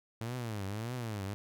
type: tone with vibrato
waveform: sawtooth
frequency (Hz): 110.4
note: A2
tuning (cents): +6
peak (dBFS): -32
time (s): 0.21-1.34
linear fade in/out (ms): 0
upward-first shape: triangle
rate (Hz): 1.7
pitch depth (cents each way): 260
effects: none